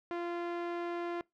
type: tone with low-pass filter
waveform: sawtooth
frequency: 345.5 Hz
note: F4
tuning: 19 cents flat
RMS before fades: -37 dBFS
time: 0.11-1.21 s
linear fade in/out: 0 ms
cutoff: 2100 Hz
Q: 0.77
effects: noise-tail reverb RT60 0.2 s tail -24 dB re dry